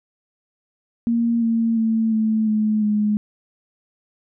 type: tone with pitch steps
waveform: sine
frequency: 233.1 / 228.3 / 223.6 / 219 / 214.5 / 210.1 Hz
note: A#3 / A#3 / A3 / A3 / A3 / G#3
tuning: 0 / -36 / +28 / -8 / -44 / +20 cents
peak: -16 dBFS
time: 1.07-3.17 s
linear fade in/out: 0 ms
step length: 350 ms
effects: none